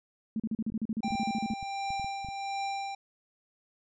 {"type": "tone bursts", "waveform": "sine", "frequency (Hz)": 220.6, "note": "A3", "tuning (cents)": 5, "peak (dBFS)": -28, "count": 16, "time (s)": [0.36, 1.538], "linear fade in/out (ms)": 2, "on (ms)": 38, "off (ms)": 38}
{"type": "clicks", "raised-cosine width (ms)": 5, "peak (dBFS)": -32, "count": 10, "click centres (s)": [0.722, 1.107, 1.151, 1.509, 1.628, 1.905, 1.997, 2.045, 2.247, 2.287]}
{"type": "tone with tremolo", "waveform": "square", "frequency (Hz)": 790, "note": "G5", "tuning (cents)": 13, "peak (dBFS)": -31, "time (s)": [1.03, 2.95], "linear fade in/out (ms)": 5, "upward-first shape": "triangle", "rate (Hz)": 1.4, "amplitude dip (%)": 55}
{"effects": ["resampled to 16000 Hz"]}